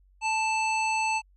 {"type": "harmonic tone", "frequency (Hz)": 880, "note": "A5", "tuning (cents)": 0, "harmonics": [1, 3, 5, 7, 9], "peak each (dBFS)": [-26, -28, -40, -42, -40], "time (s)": [0.21, 1.22], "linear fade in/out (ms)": 50, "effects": ["added 47 Hz sine -57 dBFS peak until 1.36 s"]}